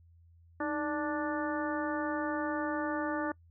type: harmonic tone with a mistuned harmonic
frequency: 294.1 Hz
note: D4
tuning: 3 cents sharp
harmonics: 1 / 2 / 3 / 4 / 5 / 6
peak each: -34 / -37 / -39 / -40 / -41 / -42 dBFS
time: 0.6-3.32 s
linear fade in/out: 5 ms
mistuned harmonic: 1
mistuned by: +83 cents
effects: noise-tail reverb RT60 0.1 s tail -24 dB re dry + added 84 Hz sine -57 dBFS peak until 3.5 s